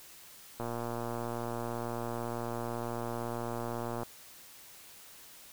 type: click train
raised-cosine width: 1 ms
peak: -23 dBFS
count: 406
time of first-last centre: 0.6-4.032 s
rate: 118 Hz
effects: white hiss -53 dBFS RMS until 5.52 s